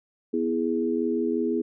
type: chord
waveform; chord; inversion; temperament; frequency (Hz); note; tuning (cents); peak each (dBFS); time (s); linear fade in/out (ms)
sine; E major; second; equal; 246.9 / 329.6 / 415.3; B3 / E4 / G#4; 0 / 0 / 0; -27 / -27 / -27; 0.33-1.62; 10
effects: none